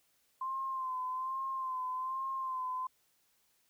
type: tone with vibrato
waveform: sine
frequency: 1042 Hz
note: C6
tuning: 7 cents flat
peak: -34 dBFS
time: 0.41-2.87 s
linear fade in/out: 5 ms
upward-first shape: sine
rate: 1.2 Hz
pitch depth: 43 cents each way
effects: white hiss -73 dBFS RMS until 3.69 s